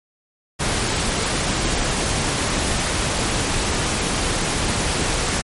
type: noise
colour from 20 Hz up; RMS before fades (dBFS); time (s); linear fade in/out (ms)
pink; -21; 0.59-5.42; 20
effects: MP3 48 kbps